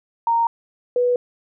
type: tone pair in turn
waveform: sine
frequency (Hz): 927 / 491.1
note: A#5 / B4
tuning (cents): -10 / -10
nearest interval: major seventh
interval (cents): 1100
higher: first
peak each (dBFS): -15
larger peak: neither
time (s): 0.27-0.47 / 0.96-1.16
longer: neither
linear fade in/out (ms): 2
effects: none